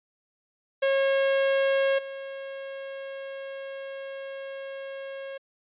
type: tone with level steps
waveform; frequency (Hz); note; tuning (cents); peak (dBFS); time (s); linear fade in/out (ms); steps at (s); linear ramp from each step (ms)
45% pulse; 544; C#5; -33; -21 / -35; 0.82-5.38; 10; 1.98; 10
effects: resampled to 8000 Hz